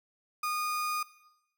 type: tone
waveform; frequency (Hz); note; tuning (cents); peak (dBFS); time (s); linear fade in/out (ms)
35% pulse; 1227; D#6; -25; -28; 0.43-1.03; 5
effects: noise-tail reverb RT60 0.9 s tail -18 dB re dry